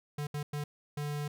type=tone bursts at uneven times; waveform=square; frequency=146.83 Hz; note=D3; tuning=in tune; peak=-34 dBFS; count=4; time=0.18-0.27 / 0.34-0.43 / 0.53-0.64 / 0.97-1.28 s; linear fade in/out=5 ms; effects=none